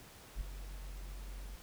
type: tone with ADSR envelope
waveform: triangle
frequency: 46.32 Hz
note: F#1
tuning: 3 cents sharp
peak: -30 dBFS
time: 0.35-1.56 s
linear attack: 60 ms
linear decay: 7 ms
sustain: -11 dB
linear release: 6 ms
effects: pink hiss -56 dBFS RMS until 1.62 s